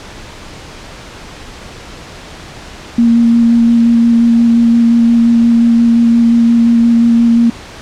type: tone with vibrato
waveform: sine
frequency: 233.1 Hz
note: A#3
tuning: in tune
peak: -5 dBFS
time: 2.98-7.5 s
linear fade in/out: 5 ms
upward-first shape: square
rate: 5.7 Hz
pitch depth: 10 cents each way
effects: pink hiss -31 dBFS RMS until 7.81 s + low-pass 6000 Hz 12 dB/octave